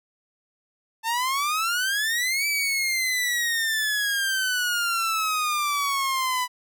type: exponential two-way sweep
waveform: sawtooth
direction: up then down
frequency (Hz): 887 to 2321 to 988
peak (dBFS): -19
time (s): 1.03-6.48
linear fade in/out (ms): 50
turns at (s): 2.47
effects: none